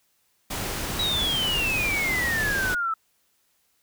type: noise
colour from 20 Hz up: pink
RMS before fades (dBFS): -30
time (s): 0.5-2.75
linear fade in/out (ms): 10
type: exponential sweep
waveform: sine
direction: down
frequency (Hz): 3905 to 1300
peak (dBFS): -23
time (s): 0.99-2.94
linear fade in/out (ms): 5
effects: white hiss -68 dBFS RMS until 3.82 s